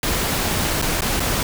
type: noise with dropouts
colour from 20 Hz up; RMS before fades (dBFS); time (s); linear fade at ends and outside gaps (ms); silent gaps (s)
pink; -21; 0.03-1.43; 2; 0.816-0.823 / 1.008-1.019 / 1.197-1.202
effects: none